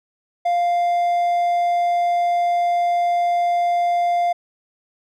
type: tone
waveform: triangle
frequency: 698.5 Hz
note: F5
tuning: in tune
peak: -14 dBFS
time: 0.45-4.33 s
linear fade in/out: 10 ms
effects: none

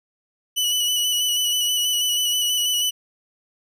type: tone with vibrato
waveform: sawtooth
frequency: 2960 Hz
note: F#7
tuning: in tune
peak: -16 dBFS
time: 0.56-2.91 s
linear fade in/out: 20 ms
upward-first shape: square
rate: 6.2 Hz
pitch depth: 19 cents each way
effects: none

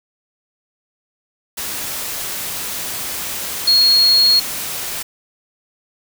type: tone in noise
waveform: sine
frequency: 4303 Hz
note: C8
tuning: 48 cents sharp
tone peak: -9 dBFS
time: 3.67-4.4 s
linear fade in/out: 10 ms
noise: white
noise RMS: -25 dBFS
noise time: 1.57-5.03 s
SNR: +13 dB
effects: none

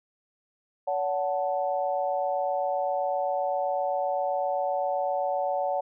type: chord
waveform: sine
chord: F# minor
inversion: second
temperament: equal with one note detuned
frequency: 567.7 / 740 / 880 Hz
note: C#5 / F#5 / A5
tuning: +41 / 0 / 0 cents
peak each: -28 / -28 / -33 dBFS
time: 0.87-5.81 s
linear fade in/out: 10 ms
effects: none

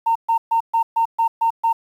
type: tone bursts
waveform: sine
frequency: 913 Hz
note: A#5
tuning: 36 cents flat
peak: -13 dBFS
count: 8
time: 0.06-1.73 s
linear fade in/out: 10 ms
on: 95 ms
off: 130 ms
effects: tanh soft clip ceiling -10 dBFS + 8-bit

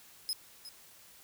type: tone with echo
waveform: sawtooth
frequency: 5090 Hz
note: D#8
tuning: 39 cents sharp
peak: -29 dBFS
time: 0.29-0.33 s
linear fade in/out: 0 ms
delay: 360 ms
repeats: 1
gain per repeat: -13 dB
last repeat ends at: 0.69 s
effects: white hiss -57 dBFS RMS until 1.23 s

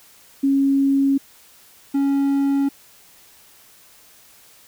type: tone pair in turn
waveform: sine / triangle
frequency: 274.8 / 277.7 Hz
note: C#4 / C#4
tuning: -15 / +3 cents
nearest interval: unison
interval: 18 cents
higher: second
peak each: -14 dBFS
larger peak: neither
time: 0.43-1.18 / 1.94-2.69 s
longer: neither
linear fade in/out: 10 ms
effects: white hiss -50 dBFS RMS until 4.67 s

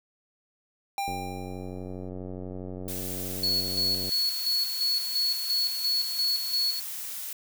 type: tone with exponential decay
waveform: square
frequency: 795 Hz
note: G5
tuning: 24 cents sharp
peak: -27 dBFS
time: 0.98-2.09 s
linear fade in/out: 1 ms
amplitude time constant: 240 ms
type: click train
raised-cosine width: 2 ms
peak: -25 dBFS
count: 279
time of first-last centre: 1.08-4.092 s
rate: 92.3 Hz
type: noise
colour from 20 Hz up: blue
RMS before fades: -36 dBFS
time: 2.88-7.33 s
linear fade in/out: 2 ms
type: tone with tremolo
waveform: sine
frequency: 4379 Hz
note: C#8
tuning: 22 cents flat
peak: -23 dBFS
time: 3.43-6.8 s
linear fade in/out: 5 ms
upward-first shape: square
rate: 2.9 Hz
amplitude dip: 55%
effects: none

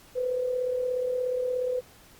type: tone with amplitude modulation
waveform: sine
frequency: 502 Hz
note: B4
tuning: 28 cents sharp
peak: -23 dBFS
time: 0.15-1.81 s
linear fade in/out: 20 ms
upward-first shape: sine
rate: 36.9 Hz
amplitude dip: 50%
effects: pink hiss -54 dBFS RMS until 2.19 s + Opus 48 kbps

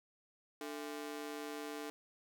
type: ring-modulated tone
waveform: sawtooth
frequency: 370 Hz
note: F#4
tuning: in tune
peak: -35 dBFS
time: 0.61-1.9 s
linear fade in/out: 0 ms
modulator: 74.2 Hz
effects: none

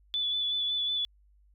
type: tone with vibrato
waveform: sine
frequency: 3463 Hz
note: A7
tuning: 28 cents flat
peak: -27 dBFS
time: 0.14-1.05 s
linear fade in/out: 0 ms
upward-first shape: sine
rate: 5.4 Hz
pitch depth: 21 cents each way
effects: added 50 Hz sine -59 dBFS peak until 1.54 s

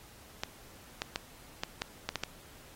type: clicks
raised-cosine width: 0.2 ms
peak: -14 dBFS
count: 8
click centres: 0.435 / 1.019 / 1.159 / 1.635 / 1.819 / 2.09 / 2.157 / 2.236 s
effects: pink hiss -55 dBFS RMS until 2.75 s + AAC 48 kbps

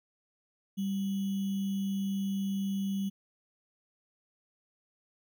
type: tone with sample-and-hold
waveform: sine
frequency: 196 Hz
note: G3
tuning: in tune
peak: -29 dBFS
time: 0.77-3.1 s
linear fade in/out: 20 ms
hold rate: 3150 Hz
effects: none

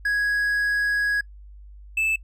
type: tone pair in turn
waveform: triangle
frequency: 1662 / 2629 Hz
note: G#6 / E7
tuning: +1 / -5 cents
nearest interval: minor sixth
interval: 794 cents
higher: second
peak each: -18 dBFS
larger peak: neither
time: 0.05-1.21 / 1.97-2.16 s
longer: first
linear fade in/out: 5 ms
effects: noise-tail reverb RT60 0.1 s tail -25 dB re dry + added 50 Hz sine -41 dBFS peak until 2.23 s

